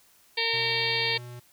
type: harmonic tone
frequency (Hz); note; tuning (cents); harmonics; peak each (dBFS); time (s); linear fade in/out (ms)
458.4; A#4; -29; 1 / 2 / 4 / 5 / 6 / 7 / 8 / 9 / 10; -34 / -36 / -33 / -30 / -34 / -34 / -32 / -35 / -32; 0.37-1.18; 10
type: tone with pitch glide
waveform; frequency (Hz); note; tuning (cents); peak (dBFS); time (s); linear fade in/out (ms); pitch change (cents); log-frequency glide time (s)
square; 123.5 to 121.8; B2 to B2; 0 to -24; -40; 0.53-1.4; 10; -24; 0.68-1.11
effects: white hiss -60 dBFS RMS until 1.52 s